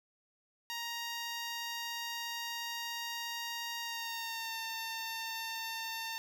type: tone with pitch glide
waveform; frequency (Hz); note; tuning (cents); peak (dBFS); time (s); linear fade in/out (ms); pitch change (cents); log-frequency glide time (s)
10% pulse; 937 to 903.5; A#5 to A5; +9 to +46; -29; 0.7-6.18; 0; -63; 3.81-4.58
effects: none